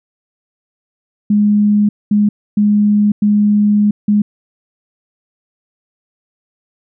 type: tone bursts at uneven times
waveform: sine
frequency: 207.7 Hz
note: G#3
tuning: in tune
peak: -8 dBFS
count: 5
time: 1.3-1.89 / 2.11-2.29 / 2.57-3.12 / 3.22-3.91 / 4.08-4.22 s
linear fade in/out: 5 ms
effects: none